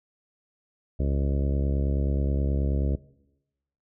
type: harmonic tone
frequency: 69.4 Hz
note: C#2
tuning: 3 cents sharp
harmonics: 1 / 2 / 3 / 4 / 5 / 6 / 7 / 8 / 9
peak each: -24 / -30 / -34 / -36 / -38 / -40 / -41 / -42 / -43 dBFS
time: 0.99-2.96 s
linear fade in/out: 10 ms
effects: noise-tail reverb RT60 0.9 s tail -19 dB re dry